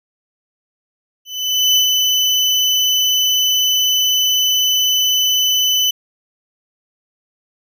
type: tone with ADSR envelope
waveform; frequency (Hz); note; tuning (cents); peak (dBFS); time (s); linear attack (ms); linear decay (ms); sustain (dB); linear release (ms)
35% pulse; 3008; F#7; +28; -8; 1.25-5.91; 510; 100; -3; 8
effects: none